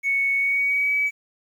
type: tone with pitch glide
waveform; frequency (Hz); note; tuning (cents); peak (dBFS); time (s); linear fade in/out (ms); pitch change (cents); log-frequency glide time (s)
triangle; 2217 to 2283; C#7 to D7; 0 to -50; -15; 0.03-1.11; 50; +50; 0.35-0.95
effects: tanh soft clip ceiling -17 dBFS + 9-bit